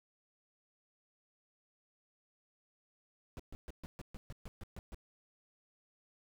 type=noise bursts; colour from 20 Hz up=brown; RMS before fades=-45 dBFS; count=11; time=3.37-4.945 s; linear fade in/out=0 ms; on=25 ms; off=130 ms; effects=none